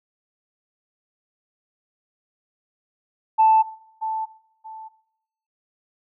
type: tone with echo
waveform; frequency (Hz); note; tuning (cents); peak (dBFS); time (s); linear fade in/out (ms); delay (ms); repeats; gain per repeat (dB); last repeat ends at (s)
sine; 880; A5; 0; -11; 3.38-3.63; 20; 630; 2; -12; 4.89
effects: noise-tail reverb RT60 0.8 s tail -20 dB re dry + tanh soft clip ceiling -7 dBFS